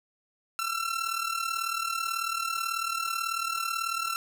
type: tone with amplitude modulation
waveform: sawtooth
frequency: 1349 Hz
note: E6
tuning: 40 cents sharp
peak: -22 dBFS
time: 0.59-4.16 s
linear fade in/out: 0 ms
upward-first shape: sine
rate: 38.2 Hz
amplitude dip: 70%
effects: none